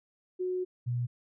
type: tone pair in turn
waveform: sine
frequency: 366.3 / 121.5 Hz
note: F#4 / B2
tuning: -17 / -28 cents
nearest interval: octave + perfect fifth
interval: 1911 cents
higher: first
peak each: -29 / -28 dBFS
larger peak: second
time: 0.39-0.65 / 0.86-1.07 s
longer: first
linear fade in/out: 20 ms
effects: none